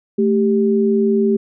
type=tone pair together; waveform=sine; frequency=219.4 / 393 Hz; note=A3 / G4; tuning=-5 / +4 cents; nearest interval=minor seventh; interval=1009 cents; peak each=-15 dBFS; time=0.18-1.37 s; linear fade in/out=10 ms; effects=none

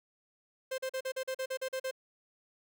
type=tone bursts; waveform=45% pulse; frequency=523.3 Hz; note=C5; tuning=in tune; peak=-33 dBFS; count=11; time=0.71-1.912 s; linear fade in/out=10 ms; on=72 ms; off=41 ms; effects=none

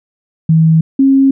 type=tone pair in turn; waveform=sine; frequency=160.9 / 270.6 Hz; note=E3 / C#4; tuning=-42 / -42 cents; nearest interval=major sixth; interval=900 cents; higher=second; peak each=-5 dBFS; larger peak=neither; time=0.49-0.81 / 0.99-1.31 s; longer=neither; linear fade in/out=5 ms; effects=none

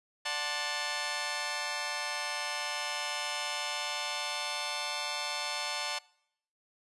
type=chord; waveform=10% pulse; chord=D dominant seventh; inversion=none; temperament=just; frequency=587.3 / 734.2 / 881 / 1057.2 Hz; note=D5 / F#5 / A5 / C6; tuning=0 / -14 / +2 / +18 cents; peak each=-31 / -31 / -28 / -31 dBFS; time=0.25-5.99 s; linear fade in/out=10 ms; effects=noise-tail reverb RT60 0.7 s tail -23 dB re dry + resampled to 24000 Hz

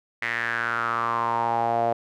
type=tone with band-pass filter sweep; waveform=sawtooth; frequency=116.54 Hz; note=A#2; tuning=in tune; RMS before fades=-25 dBFS; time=0.22-1.93 s; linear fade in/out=5 ms; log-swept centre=2000 to 650 Hz; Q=6; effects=none

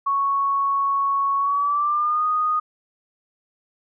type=tone with pitch glide; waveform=sine; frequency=1108.7 to 1237.3 Hz; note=C#6 to D#6; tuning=0 to -10 cents; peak=-18 dBFS; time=0.06-2.6 s; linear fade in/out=10 ms; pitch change=+190 cents; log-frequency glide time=1.38-2.25 s; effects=none

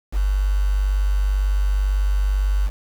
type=tone with quantisation; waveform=sine; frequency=49 Hz; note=G1; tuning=in tune; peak=-16 dBFS; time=0.12-2.71 s; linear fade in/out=50 ms; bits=6; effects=none

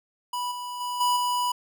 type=tone with level steps; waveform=square; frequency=983 Hz; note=B5; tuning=8 cents flat; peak=-28 / -33 / -29 / -21 / -24 dBFS; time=0.33-1.52 s; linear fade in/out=5 ms; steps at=0.51 / 0.8 / 1 / 1.16 s; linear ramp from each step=10 ms; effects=none

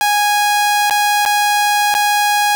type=tone with dropouts; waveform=sawtooth; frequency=827 Hz; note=G#5; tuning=8 cents flat; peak=-8 dBFS; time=0.01-2.55 s; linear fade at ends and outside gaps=0 ms; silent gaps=0.898-0.908 / 1.252-1.26 / 1.941-1.95 s; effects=none

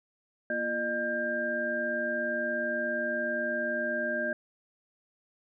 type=tone cluster; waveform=sine; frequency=236.4 / 344 / 607 / 1595 Hz; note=A#3 / F4 / D#5 / G6; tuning=+24 / -26 / -43 / +30 cents; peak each=-37 / -40 / -32 / -31 dBFS; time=0.5-4.33 s; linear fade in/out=2 ms; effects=none

